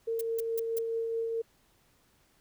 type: tone with tremolo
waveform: sine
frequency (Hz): 455.9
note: A#4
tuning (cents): -39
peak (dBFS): -28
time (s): 0.07-1.42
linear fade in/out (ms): 10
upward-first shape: triangle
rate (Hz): 4.7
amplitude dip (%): 30
type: noise bursts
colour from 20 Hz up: violet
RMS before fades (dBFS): -37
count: 4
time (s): 0.19-0.788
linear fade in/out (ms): 5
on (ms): 22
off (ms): 170
effects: pink hiss -67 dBFS RMS until 2.4 s